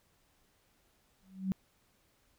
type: tone with exponential growth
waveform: sine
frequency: 190 Hz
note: F#3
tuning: 46 cents sharp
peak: -26 dBFS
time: 1.23-1.52 s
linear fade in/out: 0 ms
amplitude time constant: 63 ms
effects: pink hiss -71 dBFS RMS until 2.38 s